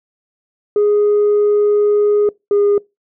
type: tone pair in turn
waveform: sine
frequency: 414.9 / 408 Hz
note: G#4 / G#4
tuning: -2 / -31 cents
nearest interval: unison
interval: 29 cents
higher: first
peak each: -8 dBFS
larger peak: neither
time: 0.76-2.29 / 2.51-2.78 s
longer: first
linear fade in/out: 2 ms
effects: noise-tail reverb RT60 0.2 s tail -24 dB re dry + tanh soft clip ceiling -8 dBFS